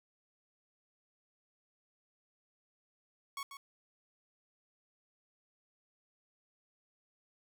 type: tone with echo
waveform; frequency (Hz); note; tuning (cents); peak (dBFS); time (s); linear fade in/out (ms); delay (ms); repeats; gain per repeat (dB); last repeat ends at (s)
sawtooth; 1108.7; C#6; 0; -35; 3.37-3.43; 2; 140; 1; -8; 3.57
effects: none